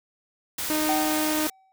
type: noise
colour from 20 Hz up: white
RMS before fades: -30 dBFS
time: 0.58-1.5 s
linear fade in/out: 5 ms
type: tone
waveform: sawtooth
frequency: 308 Hz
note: D#4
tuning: 17 cents flat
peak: -20 dBFS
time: 0.7-1.47 s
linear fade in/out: 0 ms
type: tone with exponential decay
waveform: triangle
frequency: 764 Hz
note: G5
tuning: 45 cents flat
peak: -20 dBFS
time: 0.89-1.72 s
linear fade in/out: 0 ms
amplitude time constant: 180 ms
effects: none